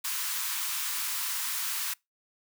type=high-pass noise; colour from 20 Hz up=white; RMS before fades=-32 dBFS; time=0.04-1.94 s; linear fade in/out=10 ms; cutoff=890 Hz; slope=96 dB/octave; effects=noise-tail reverb RT60 0.2 s tail -25 dB re dry